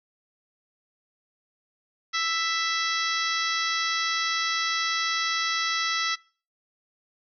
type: harmonic tone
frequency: 661 Hz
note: E5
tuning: 5 cents sharp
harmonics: 2 / 3 / 4 / 5 / 6 / 7 / 8 / 9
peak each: -29 / -29 / -37 / -33 / -33 / -37 / -34 / -37 dBFS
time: 2.13-6.16 s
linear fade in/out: 20 ms
effects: noise-tail reverb RT60 0.4 s tail -23 dB re dry